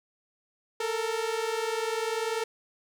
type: tone pair together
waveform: sawtooth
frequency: 440 / 460.3 Hz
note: A4 / A#4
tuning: 0 / -22 cents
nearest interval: minor second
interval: 78 cents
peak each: -27 dBFS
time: 0.8-2.44 s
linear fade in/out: 5 ms
effects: low-pass 10000 Hz 12 dB/octave + 9-bit

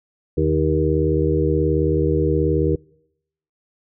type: harmonic tone with a mistuned harmonic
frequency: 78.7 Hz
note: D#2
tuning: 20 cents sharp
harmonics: 1 / 2 / 4 / 5 / 6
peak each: -22 / -22 / -22 / -22 / -22 dBFS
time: 0.37-2.76 s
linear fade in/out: 10 ms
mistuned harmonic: 2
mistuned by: -39 cents
effects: noise-tail reverb RT60 0.8 s tail -26 dB re dry

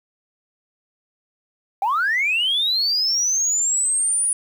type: linear sweep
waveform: sine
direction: up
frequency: 746 to 9800 Hz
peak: -16 dBFS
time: 1.82-4.33 s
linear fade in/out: 2 ms
effects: tanh soft clip ceiling -14 dBFS + 8-bit

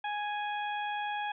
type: harmonic tone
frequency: 830.6 Hz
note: G#5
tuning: in tune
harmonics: 1 / 2 / 3 / 4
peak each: -33 / -39 / -43 / -45 dBFS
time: 0.04-1.32 s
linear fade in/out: 5 ms
effects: none

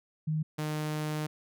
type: tone pair in turn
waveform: sine / sawtooth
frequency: 155.56 / 152.8 Hz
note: D#3 / D#3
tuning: 0 / -31 cents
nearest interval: unison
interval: 31 cents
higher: first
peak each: -27 dBFS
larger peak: neither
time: 0.27-0.43 / 0.58-1.27 s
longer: second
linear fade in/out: 10 ms
effects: none

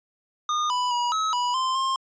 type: tone with pitch steps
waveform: square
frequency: 1221 / 991 / 966 / 1286 / 979 / 1041 / 1061 Hz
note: D#6 / B5 / B5 / E6 / B5 / C6 / C6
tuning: -33 / +6 / -39 / -43 / -15 / -9 / +24 cents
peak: -23 dBFS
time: 0.49-1.96 s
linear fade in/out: 2 ms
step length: 210 ms
effects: resampled to 16000 Hz

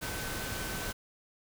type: tone in noise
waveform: sine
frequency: 1526 Hz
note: G6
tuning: 47 cents flat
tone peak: -43 dBFS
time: 0.01-0.93 s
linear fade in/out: 20 ms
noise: pink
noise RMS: -37 dBFS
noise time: 0.01-0.93 s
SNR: -9 dB
effects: none

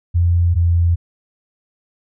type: tone pair in turn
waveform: sine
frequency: 86.4 / 85.51 Hz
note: F2 / F2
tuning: -18 / -36 cents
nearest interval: unison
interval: 18 cents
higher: first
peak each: -11 dBFS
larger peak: neither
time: 0.14-0.55 / 0.55-0.96 s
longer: neither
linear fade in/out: 20 ms
effects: none

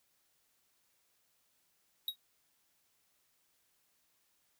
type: tone with exponential decay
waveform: square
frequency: 3800 Hz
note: A#7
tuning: 33 cents sharp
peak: -30 dBFS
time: 2.08-2.16 s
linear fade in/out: 2 ms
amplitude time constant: 17 ms
effects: white hiss -75 dBFS RMS until 4.59 s

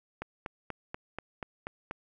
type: click train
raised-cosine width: 0.5 ms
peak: -21 dBFS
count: 8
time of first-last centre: 0.22-1.911 s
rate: 4.14 Hz
effects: none

